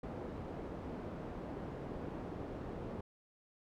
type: low-pass noise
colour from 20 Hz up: white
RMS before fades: -44 dBFS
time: 0.03-3.01 s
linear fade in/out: 5 ms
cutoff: 470 Hz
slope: 12 dB/octave
effects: none